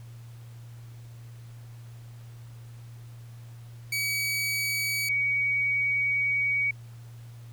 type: tone pair in turn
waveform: sawtooth / sine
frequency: 2271 / 2255 Hz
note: C#7 / C#7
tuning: +41 / +29 cents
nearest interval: unison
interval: 12 cents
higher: first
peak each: -23 dBFS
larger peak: neither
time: 3.92-5.09 / 5.09-6.71 s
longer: second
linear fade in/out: 5 ms
effects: added 117 Hz sine -42 dBFS peak until 7.52 s + pink hiss -58 dBFS RMS until 7.52 s